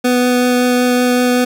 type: tone with vibrato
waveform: 25% pulse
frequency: 248 Hz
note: B3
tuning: 7 cents sharp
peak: -7 dBFS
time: 0.04-1.45 s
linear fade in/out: 10 ms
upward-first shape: triangle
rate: 5.3 Hz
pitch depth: 8 cents each way
effects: none